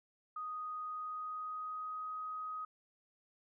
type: tone with pitch glide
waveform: sine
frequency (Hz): 1244.5 to 1256.8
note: D#6 to D#6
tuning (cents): 0 to +17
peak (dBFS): -39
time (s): 0.36-2.65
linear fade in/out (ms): 5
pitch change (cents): +17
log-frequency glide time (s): 0.83-2.11
effects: none